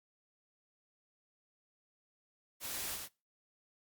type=noise with echo; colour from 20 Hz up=white; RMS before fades=-41 dBFS; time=2.6-2.99 s; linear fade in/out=50 ms; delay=99 ms; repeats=1; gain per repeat=-3 dB; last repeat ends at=3.089 s; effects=noise-tail reverb RT60 0.3 s tail -24 dB re dry + Opus 48 kbps